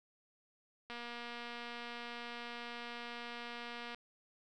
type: click train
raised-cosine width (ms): 0.3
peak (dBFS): -30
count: 726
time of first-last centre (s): 0.9-3.946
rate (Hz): 238
effects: none